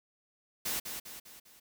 white noise with echo, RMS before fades -34 dBFS, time 0.65-0.8 s, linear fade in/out 10 ms, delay 200 ms, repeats 4, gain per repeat -6 dB, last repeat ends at 1.6 s, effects none

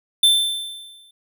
square tone with exponential decay, 3547 Hz, A7, 13 cents sharp, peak -10 dBFS, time 0.23-1.11 s, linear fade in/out 5 ms, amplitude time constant 190 ms, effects none

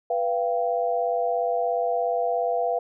sine tone cluster, 493.3 / 686 / 783 Hz, B4 / F5 / G5, -2 / -31 / -2 cents, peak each -26 / -24 / -30 dBFS, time 0.1-2.79 s, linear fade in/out 5 ms, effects none

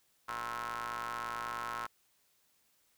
sawtooth ring-modulated tone, 116.54 Hz, A#2, in tune, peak -30 dBFS, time 0.28-1.87 s, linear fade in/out 10 ms, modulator 1190 Hz, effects white hiss -72 dBFS RMS until 2.97 s

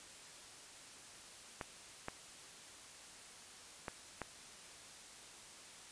clicks, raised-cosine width 0.5 ms, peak -25 dBFS, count 4, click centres 1.612 / 2.084 / 3.882 / 4.217 s, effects white hiss -55 dBFS RMS until 5.91 s + resampled to 22050 Hz

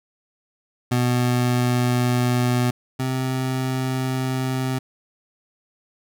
25% pulse tone pair in turn, 123.47 / 130.13 Hz, B2 / C3, 0 / -9 cents, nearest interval minor second, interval 91 cents, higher second, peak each -14 / -18 dBFS, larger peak first, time 0.91-2.71 / 2.99-4.79 s, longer neither, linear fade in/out 10 ms, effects none

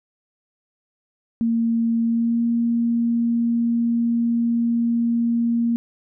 sine tone with pitch glide, 230 to 233.9 Hz, A#3 to A#3, -23 to +6 cents, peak -17 dBFS, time 1.41-5.76 s, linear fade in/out 0 ms, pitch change +29 cents, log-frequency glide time 2.03-2.43 s, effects none

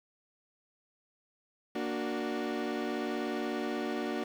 30% pulse chord, Bb augmented, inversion none, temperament equal, 233.1 / 293.7 / 370 Hz, Bb3 / D4 / F#4, 0 / 0 / 0 cents, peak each -34 dBFS, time 1.75-4.24 s, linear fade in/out 5 ms, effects low-pass 4000 Hz 12 dB/octave + 9-bit

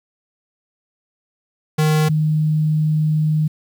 square / sine tone pair in turn, 154.4 / 154.4 Hz, D#3 / D#3, -13 / -13 cents, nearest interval unison, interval 0 cents, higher neither, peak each -14 dBFS, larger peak neither, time 1.78-2.09 / 2.09-3.48 s, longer second, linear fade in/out 10 ms, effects 8-bit

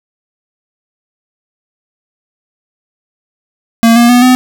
square tone with pitch steps, 229.4 / 237.1 / 245 / 253.2 Hz, A#3 / A#3 / B3 / B3, -28 / +30 / -14 / +43 cents, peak -4 dBFS, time 3.83-4.35 s, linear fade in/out 0 ms, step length 130 ms, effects none

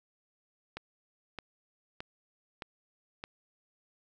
click train, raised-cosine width 0.3 ms, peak -23 dBFS, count 5, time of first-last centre 0.77-3.239 s, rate 1.62 Hz, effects none

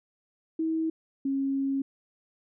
sine tone pair in turn, 321.5 / 272.7 Hz, E4 / C#4, -43 / -28 cents, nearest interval minor third, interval 285 cents, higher first, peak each -25 dBFS, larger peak neither, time 0.59-0.9 / 1.25-1.82 s, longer second, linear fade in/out 5 ms, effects none

